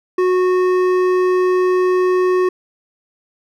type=tone with hard clipping; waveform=triangle; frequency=366.7 Hz; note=F#4; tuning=15 cents flat; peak=-14 dBFS; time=0.18-2.49 s; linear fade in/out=5 ms; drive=14 dB; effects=none